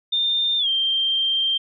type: tone with pitch glide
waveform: sine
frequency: 3614 to 3164 Hz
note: A7 to G7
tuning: +46 to +15 cents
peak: -18 dBFS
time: 0.12-1.58 s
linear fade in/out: 10 ms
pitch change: -231 cents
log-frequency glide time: 0.58-0.68 s
effects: none